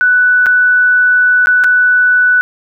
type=tone with dropouts; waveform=sine; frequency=1487 Hz; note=F#6; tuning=8 cents sharp; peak=-6 dBFS; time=0.01-2.41 s; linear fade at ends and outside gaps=0 ms; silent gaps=0.46-0.466 / 1.459-1.471 / 1.638-1.643 s; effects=none